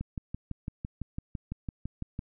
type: click train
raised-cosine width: 5 ms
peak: -22 dBFS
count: 14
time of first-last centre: 0.01-2.191 s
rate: 5.96 Hz
effects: none